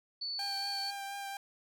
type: tone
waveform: sine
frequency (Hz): 4469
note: C#8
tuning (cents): +13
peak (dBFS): -35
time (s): 0.21-0.91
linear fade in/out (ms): 10
type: tone with vibrato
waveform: sawtooth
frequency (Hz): 795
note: G5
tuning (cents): +24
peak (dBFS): -35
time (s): 0.39-1.37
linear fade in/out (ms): 2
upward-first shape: triangle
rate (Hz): 4.2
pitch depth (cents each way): 18
effects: none